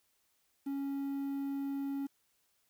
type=tone with quantisation; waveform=triangle; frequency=277.2 Hz; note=C#4; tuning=in tune; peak=-32 dBFS; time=0.66-2.07 s; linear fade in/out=10 ms; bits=10; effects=white hiss -75 dBFS RMS until 2.69 s